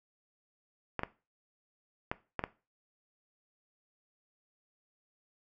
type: clicks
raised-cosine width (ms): 0.5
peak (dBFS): -17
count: 5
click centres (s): 0.993 / 1.034 / 2.115 / 2.393 / 2.439
effects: noise-tail reverb RT60 0.3 s tail -17 dB re dry